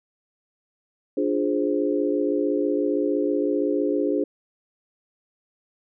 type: chord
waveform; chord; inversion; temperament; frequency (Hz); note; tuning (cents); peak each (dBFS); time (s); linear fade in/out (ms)
sine; D half-diminished seventh; none; equal; 293.7 / 349.2 / 415.3 / 523.3; D4 / F4 / Ab4 / C5; 0 / 0 / 0 / 0; -24 / -27 / -25 / -28; 1.17-4.24; 5
effects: none